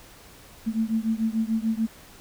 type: beating tone pair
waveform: sine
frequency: 220 / 226.8 Hz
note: A3 / A#3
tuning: 0 / -47 cents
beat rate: 6.8 Hz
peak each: -25 / -26 dBFS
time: 0.66-1.87 s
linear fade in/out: 20 ms
effects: pink hiss -49 dBFS RMS until 2.2 s